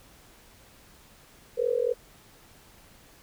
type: tone with amplitude modulation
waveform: sine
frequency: 483.7 Hz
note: B4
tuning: 36 cents flat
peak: -19 dBFS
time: 1.57-1.94 s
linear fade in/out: 20 ms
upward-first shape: sine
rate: 44 Hz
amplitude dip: 95%
effects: pink hiss -55 dBFS RMS until 3.22 s